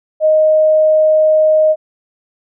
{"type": "tone", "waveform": "sine", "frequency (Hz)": 622.3, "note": "D#5", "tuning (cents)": 0, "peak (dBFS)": -7, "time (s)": [0.2, 1.76], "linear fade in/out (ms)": 50, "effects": []}